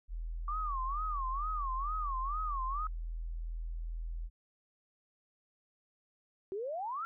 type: tone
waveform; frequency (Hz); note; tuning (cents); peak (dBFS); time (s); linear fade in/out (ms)
sine; 41.2; E1; 0; -36; 0.08-4.3; 50
type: tone with vibrato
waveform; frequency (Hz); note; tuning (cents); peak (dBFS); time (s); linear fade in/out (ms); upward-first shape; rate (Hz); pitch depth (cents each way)
sine; 1148; D6; -40; -34; 0.48-2.87; 2; sine; 2.2; 180
type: exponential sweep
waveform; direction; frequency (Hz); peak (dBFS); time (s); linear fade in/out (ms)
sine; up; 370 to 1396.9; -35; 6.52-7.05; 0
effects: none